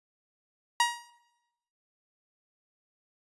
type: tone with exponential decay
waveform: sawtooth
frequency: 950 Hz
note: A#5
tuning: 33 cents sharp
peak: -15 dBFS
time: 0.8-1.1 s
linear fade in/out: 2 ms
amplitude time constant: 64 ms
effects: noise-tail reverb RT60 0.9 s tail -18 dB re dry + resampled to 24000 Hz